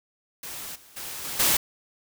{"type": "noise with level steps", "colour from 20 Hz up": "white", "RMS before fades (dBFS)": [-37, -52, -36, -33, -21], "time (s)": [0.43, 1.57], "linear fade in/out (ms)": 5, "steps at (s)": [0.75, 0.96, 1.24, 1.39], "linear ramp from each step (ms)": 10, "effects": []}